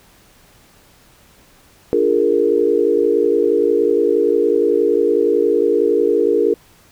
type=chord; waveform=sine; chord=Bb dominant seventh; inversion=first; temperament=equal; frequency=293.7 / 349.2 / 415.3 / 466.2 Hz; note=D4 / F4 / Ab4 / Bb4; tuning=0 / 0 / 0 / 0 cents; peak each=-22 / -19 / -16 / -16 dBFS; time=1.93-6.54 s; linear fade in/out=0 ms; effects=pink hiss -50 dBFS RMS until 6.91 s